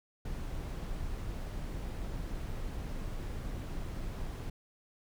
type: noise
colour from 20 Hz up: brown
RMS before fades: -38 dBFS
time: 0.25-4.5 s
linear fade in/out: 5 ms
effects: none